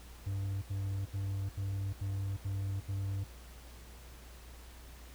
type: tone bursts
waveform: triangle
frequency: 98 Hz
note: G2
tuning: in tune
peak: -31 dBFS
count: 7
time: 0.26-3.242 s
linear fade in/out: 10 ms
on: 360 ms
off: 77 ms
effects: added 60 Hz sine -50 dBFS peak until 5.14 s + pink hiss -56 dBFS RMS until 5.14 s